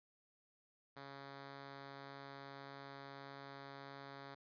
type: tone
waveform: 5% pulse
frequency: 138.59 Hz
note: C#3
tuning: in tune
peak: -39 dBFS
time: 0.96-4.35 s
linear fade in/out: 10 ms
effects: resampled to 11025 Hz